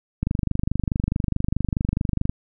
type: click train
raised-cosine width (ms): 5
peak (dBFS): -9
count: 52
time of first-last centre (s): 0.23-2.295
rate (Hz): 24.7
effects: none